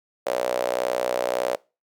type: tone with high-pass filter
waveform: sawtooth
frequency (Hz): 61.74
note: B1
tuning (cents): 0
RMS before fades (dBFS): -25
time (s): 0.26-1.56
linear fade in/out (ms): 10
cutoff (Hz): 560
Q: 5.9
effects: noise-tail reverb RT60 0.3 s tail -24 dB re dry